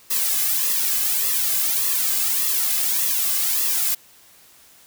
blue noise with flanger, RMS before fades -21 dBFS, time 0.1-3.95 s, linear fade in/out 10 ms, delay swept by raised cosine 1.3 to 2.19 ms, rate 1.7 Hz, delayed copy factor -1, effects white hiss -51 dBFS RMS until 4.86 s

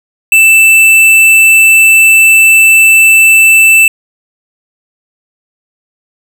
sine tone with tanh clipping, 2652 Hz, E7, 10 cents sharp, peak -3 dBFS, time 0.32-3.88 s, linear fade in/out 2 ms, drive 15 dB, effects none

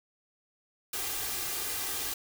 white noise with comb filter, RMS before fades -34 dBFS, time 0.93-2.14 s, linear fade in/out 5 ms, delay 2.5 ms, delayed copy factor +0.55, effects none

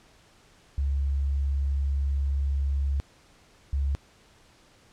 sine tone pair in turn, 69.3 / 69.3 Hz, C#2 / C#2, 0 / 0 cents, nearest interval unison, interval 0 cents, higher neither, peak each -23 dBFS, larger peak neither, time 0.78-3 / 3.73-3.95 s, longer first, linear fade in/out 0 ms, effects pink hiss -58 dBFS RMS until 4.92 s + low-pass 8000 Hz 12 dB/octave

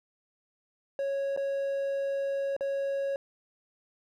triangle tone with dropouts, 552 Hz, C#5, 7 cents flat, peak -26 dBFS, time 0.99-3.16 s, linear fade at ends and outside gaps 1 ms, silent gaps 1.364-1.374 / 2.565-2.608 s, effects none

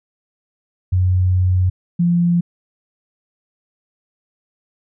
sine tone pair in turn, 91.7 / 173.11 Hz, F#2 / F3, -15 / -15 cents, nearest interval major seventh, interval 1100 cents, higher second, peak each -12 dBFS, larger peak neither, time 0.92-1.7 / 1.99-2.41 s, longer first, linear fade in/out 10 ms, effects none

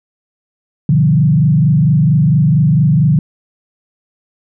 sine tone with frequency modulation, 150.9 Hz, D3, 47 cents sharp, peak -7 dBFS, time 0.89-3.19 s, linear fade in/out 2 ms, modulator 24.4 Hz, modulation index 1.1, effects none

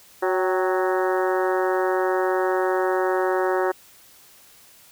harmonic tone with a mistuned harmonic, 185 Hz, F#3, in tune, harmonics 2 / 3 / 4 / 5 / 6 / 7 / 8 / 9 / 10, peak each -22 / -26 / -28 / -30 / -32 / -33 / -34 / -35 / -36 dBFS, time 0.22-3.72 s, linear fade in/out 10 ms, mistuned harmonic 4, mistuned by +53 cents, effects white hiss -51 dBFS RMS until 4.91 s

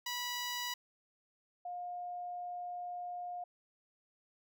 10% pulse / sine tone pair in turn, 978 / 711.2 Hz, B5 / F5, -17 / +31 cents, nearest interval tritone, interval 552 cents, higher first, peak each -28 / -39 dBFS, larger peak first, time 0.06-0.74 / 1.65-3.44 s, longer second, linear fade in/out 5 ms, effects none

